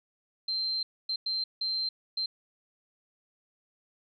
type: tone bursts at uneven times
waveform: sine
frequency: 4134 Hz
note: C8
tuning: 22 cents flat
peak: -28 dBFS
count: 5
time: 0.48-0.83 / 1.09-1.16 / 1.26-1.44 / 1.61-1.89 / 2.17-2.26 s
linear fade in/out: 5 ms
effects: none